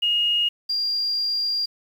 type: tone pair in turn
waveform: sine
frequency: 2863 / 4782 Hz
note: F7 / D8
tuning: +42 / +30 cents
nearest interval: major sixth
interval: 888 cents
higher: second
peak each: -18 / -21 dBFS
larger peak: first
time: 0.02-0.49 / 0.69-1.66 s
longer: second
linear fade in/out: 10 ms
effects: 8-bit